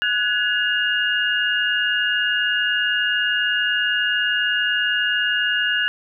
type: tone cluster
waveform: sine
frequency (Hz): 1479 / 1686 / 2835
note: F#6 / G#6 / F7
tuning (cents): -1 / +26 / +25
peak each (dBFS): -22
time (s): 0.02-5.88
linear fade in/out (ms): 0
effects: none